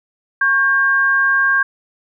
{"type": "tone pair together", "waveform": "sine", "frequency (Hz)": [1099.8, 1600], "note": ["C#6", "G6"], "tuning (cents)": [-14, 35], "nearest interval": "tritone", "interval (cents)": 649, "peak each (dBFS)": [-20, -12], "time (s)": [0.41, 1.63], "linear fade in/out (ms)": 5, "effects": []}